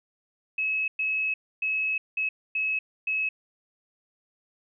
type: tone bursts at uneven times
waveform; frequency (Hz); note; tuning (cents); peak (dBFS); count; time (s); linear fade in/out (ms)
sine; 2576; E7; -41; -24; 6; 0.58-0.88 / 0.99-1.34 / 1.62-1.98 / 2.17-2.29 / 2.55-2.79 / 3.07-3.29; 5
effects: none